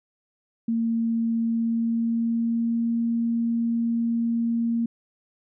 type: tone with pitch glide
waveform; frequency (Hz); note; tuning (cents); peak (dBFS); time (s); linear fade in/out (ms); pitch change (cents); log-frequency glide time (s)
sine; 228.9 to 232; A#3 to A#3; -31 to -8; -21; 0.68-4.86; 5; +23; 1.42-2.93
effects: none